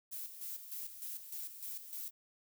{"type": "noise with tremolo", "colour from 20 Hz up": "violet", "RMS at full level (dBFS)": -43, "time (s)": [0.11, 2.11], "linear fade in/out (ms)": 20, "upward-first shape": "square", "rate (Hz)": 3.3, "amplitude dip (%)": 60, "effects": []}